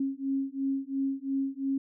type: beating tone pair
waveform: sine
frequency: 270.2 / 273.1 Hz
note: C#4 / C#4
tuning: -44 / -26 cents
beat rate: 2.9 Hz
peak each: -31 dBFS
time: 0-1.78 s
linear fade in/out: 5 ms
effects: none